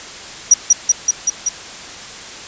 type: tone with echo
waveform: sine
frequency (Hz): 5800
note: F#8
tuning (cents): -35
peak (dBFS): -3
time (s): 0.51-0.54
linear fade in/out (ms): 5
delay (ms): 190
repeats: 5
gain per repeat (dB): -2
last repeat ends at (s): 1.49
effects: white hiss -32 dBFS RMS until 2.47 s + resampled to 16000 Hz